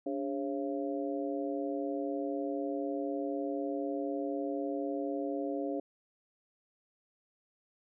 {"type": "harmonic tone with a mistuned harmonic", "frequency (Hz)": 136, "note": "C#3", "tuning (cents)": -33, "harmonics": [2, 3, 4, 5], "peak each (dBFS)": [-35, -39, -38, -41], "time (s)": [0.06, 5.8], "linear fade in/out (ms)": 5, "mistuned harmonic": 2, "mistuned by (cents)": 99, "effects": []}